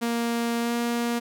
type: tone with pitch glide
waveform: sawtooth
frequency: 234.1 to 236.7 Hz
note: A#3 to A#3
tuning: +8 to +27 cents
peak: -20 dBFS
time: 0.01-1.2 s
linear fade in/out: 20 ms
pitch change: +19 cents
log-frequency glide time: 0.6-0.73 s
effects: none